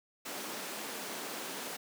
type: high-pass noise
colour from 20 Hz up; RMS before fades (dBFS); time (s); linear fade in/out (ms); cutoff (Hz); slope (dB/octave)
pink; -41; 0.25-1.77; 10; 230; 24
effects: none